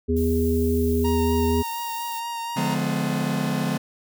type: harmonic tone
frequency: 81.9 Hz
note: E2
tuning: 11 cents flat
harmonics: 1 / 3 / 5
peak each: -23 / -23 / -23 dBFS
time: 0.08-1.63 s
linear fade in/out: 20 ms
type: noise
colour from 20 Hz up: violet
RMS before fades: -38 dBFS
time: 0.16-2.2 s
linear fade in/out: 10 ms
type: tone with vibrato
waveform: 45% pulse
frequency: 932.3 Hz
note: A#5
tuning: in tune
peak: -28 dBFS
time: 1.04-2.75 s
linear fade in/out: 10 ms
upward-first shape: triangle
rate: 4.2 Hz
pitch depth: 21 cents each way
type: chord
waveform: 45% pulse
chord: D diminished seventh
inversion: none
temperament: just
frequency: 146.83 / 176.2 / 211.4 / 253.7 Hz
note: D3 / F3 / Ab3 / Cb4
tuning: 0 / +16 / +31 / +47 cents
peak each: -28 dBFS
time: 2.56-3.78 s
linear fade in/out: 10 ms
effects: none